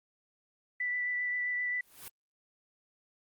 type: tone with vibrato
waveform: sine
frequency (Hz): 1975.5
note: B6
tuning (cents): 0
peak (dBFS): -30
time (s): 0.8-1.81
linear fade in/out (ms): 5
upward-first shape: sine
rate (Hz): 7.6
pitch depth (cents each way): 11
type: noise with exponential growth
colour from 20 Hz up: white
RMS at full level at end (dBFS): -42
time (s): 1.71-2.08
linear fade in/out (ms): 0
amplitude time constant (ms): 80
effects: Opus 24 kbps